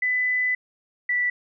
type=tone pair in turn; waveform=sine; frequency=2000 / 1965.6 Hz; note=B6 / B6; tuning=+21 / -9 cents; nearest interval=unison; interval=30 cents; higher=first; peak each=-20 / -20 dBFS; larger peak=neither; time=0.02-0.55 / 1.09-1.3 s; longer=first; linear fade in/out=5 ms; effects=none